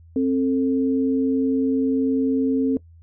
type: tone pair together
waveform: sine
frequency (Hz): 265.2 / 444.6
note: C4 / A4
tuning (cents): +23 / +18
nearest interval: major sixth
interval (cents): 895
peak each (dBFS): -18 / -24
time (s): 0.16-2.77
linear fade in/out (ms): 2
effects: noise-tail reverb RT60 0.1 s tail -20 dB re dry + added 83 Hz sine -45 dBFS peak until 3.02 s